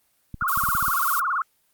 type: clicks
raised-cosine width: 5 ms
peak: -22 dBFS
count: 8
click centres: 0.343 / 0.424 / 0.575 / 0.637 / 0.688 / 0.751 / 0.827 / 0.882 s
type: tone with vibrato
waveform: sine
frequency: 1244.5 Hz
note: D#6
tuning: in tune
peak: -21 dBFS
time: 0.41-1.42 s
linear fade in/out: 2 ms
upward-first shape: sine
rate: 18 Hz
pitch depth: 270 cents each way
type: noise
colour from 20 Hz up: violet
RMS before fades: -27 dBFS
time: 0.48-1.2 s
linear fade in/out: 5 ms
effects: white hiss -66 dBFS RMS until 1.73 s + Opus 24 kbps